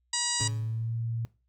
harmonic tone, 961 Hz, B5, 48 cents flat, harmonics 1 / 2 / 3 / 4 / 5 / 6 / 7 / 8 / 9, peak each -38 / -37 / -38 / -35 / -32 / -37 / -37 / -32 / -38 dBFS, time 0.13-0.48 s, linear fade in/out 5 ms
20% pulse tone with exponential decay, 140.2 Hz, C#3, 20 cents sharp, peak -32 dBFS, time 0.4-1.05 s, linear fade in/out 2 ms, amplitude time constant 140 ms
sine tone with pitch glide, 111.3 to 115.16 Hz, A2 to A#2, +20 to -21 cents, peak -29 dBFS, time 0.41-1.25 s, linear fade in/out 0 ms, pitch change +59 cents, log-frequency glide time 0.63-0.95 s
effects noise-tail reverb RT60 0.3 s tail -20 dB re dry + added 61 Hz sine -70 dBFS peak until 1.48 s

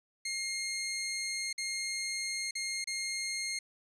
15% pulse tone with dropouts, 2132 Hz, C7, 32 cents sharp, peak -27 dBFS, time 0.25-3.59 s, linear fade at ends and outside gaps 5 ms, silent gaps 1.529-1.579 / 2.51-2.552 / 2.843-2.872 s, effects low-pass 10000 Hz 12 dB/octave

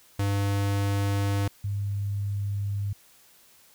square / sine tone pair in turn, 100 / 100.75 Hz, G2 / G2, +35 / +48 cents, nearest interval unison, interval 13 cents, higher second, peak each -24 / -26 dBFS, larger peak first, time 0.19-1.48 / 1.64-2.93 s, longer neither, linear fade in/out 5 ms, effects white hiss -57 dBFS RMS until 3.74 s

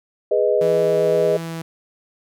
sine chord, G# minor, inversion none, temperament equal, 415.3 / 493.9 / 622.3 Hz, G#4 / B4 / D#5, 0 / 0 / 0 cents, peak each -19 dBFS, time 0.31-1.37 s, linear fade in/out 5 ms
sawtooth tone with vibrato, 164.81 Hz, E3, in tune, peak -23 dBFS, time 0.61-1.62 s, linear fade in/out 5 ms, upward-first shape sine, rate 1.7 Hz, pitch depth 8 cents each way
effects none

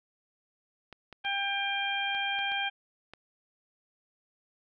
clicks, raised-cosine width 0.3 ms, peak -29 dBFS, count 7, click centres 0.927 / 1.127 / 1.249 / 2.149 / 2.39 / 2.519 / 3.136 s
harmonic tone, 796 Hz, G5, 26 cents sharp, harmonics 1 / 2 / 3 / 4, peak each -34 / -34 / -34 / -34 dBFS, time 1.24-2.7 s, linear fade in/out 20 ms
effects none

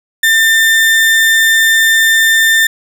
35% pulse tone, 1795 Hz, A6, 34 cents sharp, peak -5 dBFS, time 0.23-2.67 s, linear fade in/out 5 ms, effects none

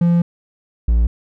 triangle tone pair in turn, 171.8 / 57.33 Hz, F3 / A#1, -28 / -28 cents, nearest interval octave + perfect fifth, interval 1900 cents, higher first, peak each -9 dBFS, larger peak neither, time 0.01-0.22 / 0.88-1.07 s, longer first, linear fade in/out 5 ms, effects none

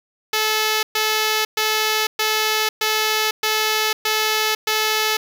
5% pulse tone bursts, 433.1 Hz, A4, 27 cents flat, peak -6 dBFS, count 8, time 0.33-5.17 s, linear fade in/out 5 ms, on 500 ms, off 120 ms, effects none

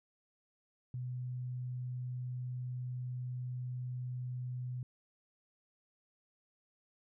sine tone, 125.2 Hz, B2, 24 cents sharp, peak -37 dBFS, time 0.94-4.83 s, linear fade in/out 2 ms, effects none

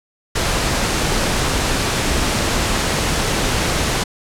pink noise, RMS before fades -18 dBFS, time 0.35-4.04 s, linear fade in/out 10 ms, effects low-pass 9000 Hz 12 dB/octave

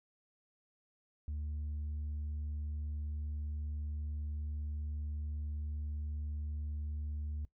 sine tone, 74.8 Hz, D2, 32 cents sharp, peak -34 dBFS, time 1.28-7.45 s, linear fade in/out 0 ms, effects noise-tail reverb RT60 0.1 s tail -20 dB re dry + tanh soft clip ceiling -35 dBFS

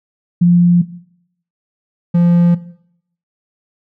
sine / triangle tone pair in turn, 174.61 / 173 Hz, F3 / F3, 0 / -16 cents, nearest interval unison, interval 16 cents, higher first, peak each -6 dBFS, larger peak neither, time 0.41-0.82 / 2.14-2.55 s, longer neither, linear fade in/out 10 ms, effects noise-tail reverb RT60 0.7 s tail -17 dB re dry

